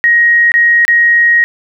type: tone with dropouts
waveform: sine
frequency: 1883 Hz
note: A#6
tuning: 17 cents sharp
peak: -5 dBFS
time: 0.04-1.44 s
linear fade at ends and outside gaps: 0 ms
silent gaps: 0.518-0.54 / 0.851-0.88 s
effects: none